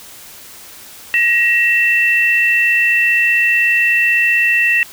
sine tone pair together, 1896 / 2681 Hz, A#6 / E7, +29 / +29 cents, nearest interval tritone, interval 600 cents, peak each -13 dBFS, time 1.14-4.83 s, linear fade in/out 0 ms, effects white hiss -37 dBFS RMS until 4.92 s

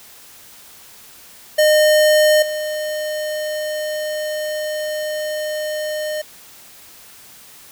square tone with level steps, 611 Hz, D#5, 32 cents flat, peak -11 / -22 dBFS, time 1.58-6.22 s, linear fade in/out 10 ms, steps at 2.42 s, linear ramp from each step 5 ms, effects white hiss -43 dBFS RMS until 7.71 s

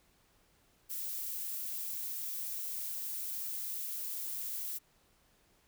violet noise, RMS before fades -39 dBFS, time 0.89-4.79 s, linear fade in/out 20 ms, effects pink hiss -69 dBFS RMS until 5.67 s

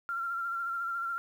sine tone with vibrato, 1372 Hz, F6, 31 cents flat, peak -31 dBFS, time 0.09-1.18 s, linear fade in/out 0 ms, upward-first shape sine, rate 14 Hz, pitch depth 34 cents each way, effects 10-bit

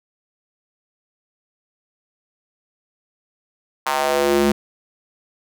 square tone with high-pass filter sweep, 71 Hz, C#2, 42 cents sharp, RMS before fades -18 dBFS, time 3.86-4.52 s, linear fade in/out 5 ms, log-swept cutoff 990 to 240 Hz, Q 2.6, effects none

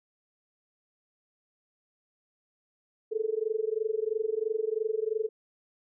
sine tone with amplitude modulation, 438.1 Hz, A4, 7 cents flat, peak -23 dBFS, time 3.11-5.29 s, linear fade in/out 20 ms, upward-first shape sine, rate 23 Hz, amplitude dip 95%, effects none

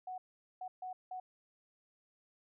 sine tone bursts at uneven times, 740 Hz, F#5, in tune, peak -40 dBFS, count 4, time 0.07-0.18 / 0.61-0.68 / 0.82-0.93 / 1.11-1.2 s, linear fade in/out 5 ms, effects none

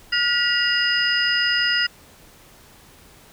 sine tone cluster, 1432 / 1931 / 2831 / 4983 Hz, F6 / B6 / F7 / D#8, +43 / -39 / +23 / +2 cents, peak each -23 dBFS, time 0.12-1.87 s, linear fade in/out 10 ms, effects pink hiss -49 dBFS RMS until 3.32 s

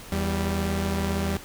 sawtooth tone pair together, 81.53 / 196 Hz, E2 / G3, -19 / 0 cents, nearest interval octave + minor third, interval 1519 cents, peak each -23 dBFS, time 0.12-1.37 s, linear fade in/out 0 ms, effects pink hiss -43 dBFS RMS until 1.44 s

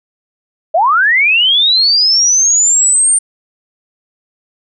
sine linear sweep, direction up, 601 to 8940 Hz, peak -7 dBFS, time 0.74-3.19 s, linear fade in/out 10 ms, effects none

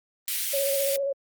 white high-pass noise, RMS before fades -28 dBFS, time 0.28-0.96 s, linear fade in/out 0 ms, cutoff 2000 Hz, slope 24 dB/octave
sine tone with vibrato, 554.4 Hz, C#5, in tune, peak -24 dBFS, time 0.53-1.13 s, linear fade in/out 10 ms, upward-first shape square, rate 15 Hz, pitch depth 23 cents each way
effects Opus 24 kbps

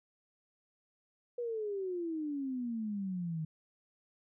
sine exponential sweep, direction down, 489.5 to 154.6 Hz, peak -34 dBFS, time 1.38-3.45 s, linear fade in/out 5 ms, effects none

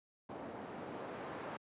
white noise with low-pass filter sweep, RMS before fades -45 dBFS, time 0.29-1.57 s, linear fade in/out 5 ms, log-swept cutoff 610 to 1000 Hz, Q 0.7, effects high-pass 150 Hz 12 dB/octave + resampled to 8000 Hz

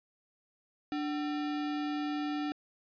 sine tone with sample-and-hold, 294.9 Hz, D4, 7 cents sharp, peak -31 dBFS, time 0.92-2.52 s, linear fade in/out 0 ms, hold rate 1050 Hz, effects resampled to 11025 Hz

